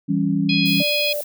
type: chord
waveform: sine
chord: C# diminished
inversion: first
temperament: equal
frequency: 164.81 / 196 / 277.2 Hz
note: E3 / G3 / C#4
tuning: 0 / 0 / 0 cents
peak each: -22 / -21 / -21 dBFS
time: 0.08-0.83 s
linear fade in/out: 20 ms
type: harmonic tone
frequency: 832 Hz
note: G#5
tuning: 3 cents sharp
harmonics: 3 / 4 / 5 / 6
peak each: -22 / -24 / -26 / -28 dBFS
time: 0.49-1.13 s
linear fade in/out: 5 ms
type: noise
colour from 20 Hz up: violet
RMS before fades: -31 dBFS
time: 0.65-1.24 s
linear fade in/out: 10 ms
type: tone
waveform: sine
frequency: 587.3 Hz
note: D5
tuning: in tune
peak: -23 dBFS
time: 0.8-1.21 s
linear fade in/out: 2 ms
effects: none